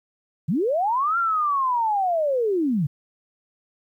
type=linear two-way sweep; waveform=sine; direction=up then down; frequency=130 to 1397 to 130 Hz; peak=-19 dBFS; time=0.48-2.87 s; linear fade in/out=10 ms; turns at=1.18 s; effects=10-bit